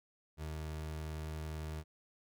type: tone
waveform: 30% pulse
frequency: 77.78 Hz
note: D#2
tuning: in tune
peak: -37 dBFS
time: 0.37-1.84 s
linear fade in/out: 50 ms
effects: none